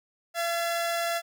sawtooth tone pair together, 679 / 1708.7 Hz, F5 / G#6, -49 / +49 cents, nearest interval octave + major third, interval 1598 cents, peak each -23 / -32 dBFS, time 0.34-1.22 s, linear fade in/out 50 ms, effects none

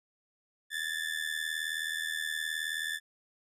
30% pulse ring-modulated tone, 1751 Hz, A6, 9 cents flat, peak -27 dBFS, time 0.7-3 s, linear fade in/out 50 ms, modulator 39.5 Hz, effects resampled to 32000 Hz

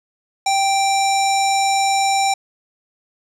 square tone with low-pass filter, 784 Hz, G5, in tune, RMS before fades -17 dBFS, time 0.46-2.34 s, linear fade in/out 5 ms, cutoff 7200 Hz, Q 2.6, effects 8-bit

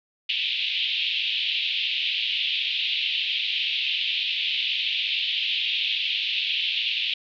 pink band-pass noise, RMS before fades -26 dBFS, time 0.29-7.14 s, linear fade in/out 5 ms, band 2600 to 3700 Hz, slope 48 dB/octave, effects none

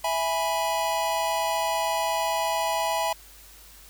square chord, E major, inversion none, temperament equal with one note detuned, 659.3 / 830.6 / 984.9 Hz, E5 / G#5 / B5, 0 / 0 / -5 cents, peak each -29 dBFS, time 0.04-3.13 s, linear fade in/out 5 ms, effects added 50 Hz sine -52 dBFS peak until 3.89 s + white hiss -50 dBFS RMS until 3.89 s

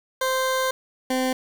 20% pulse tone pair in turn, 521 / 258.1 Hz, C5 / C4, -7 / -23 cents, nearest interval octave, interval 1216 cents, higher first, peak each -16 dBFS, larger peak neither, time 0.21-0.71 / 1.1-1.33 s, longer first, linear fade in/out 5 ms, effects 7-bit

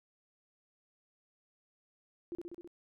sine tone with echo, 344.8 Hz, F4, 22 cents flat, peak -37 dBFS, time 2.32-2.35 s, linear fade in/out 0 ms, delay 65 ms, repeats 5, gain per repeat -2 dB, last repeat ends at 2.675 s, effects none

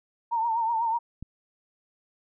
sine tone with vibrato, 915 Hz, A#5, 32 cents flat, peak -23 dBFS, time 0.31-0.99 s, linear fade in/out 20 ms, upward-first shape triangle, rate 8.1 Hz, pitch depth 78 cents each way
click, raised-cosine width 5 ms, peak -25 dBFS, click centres 1.226 s
effects none

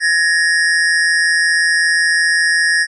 square tone pair together, 1688.6 / 1854 Hz, G#6 / A#6, +28 / -10 cents, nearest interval major second, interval 162 cents, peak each -15 dBFS, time 0-2.87 s, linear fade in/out 50 ms, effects resampled to 24000 Hz

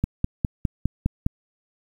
click train, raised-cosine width 5 ms, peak -8 dBFS, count 7, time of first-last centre 0.04-1.264 s, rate 4.9 Hz, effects 8-bit

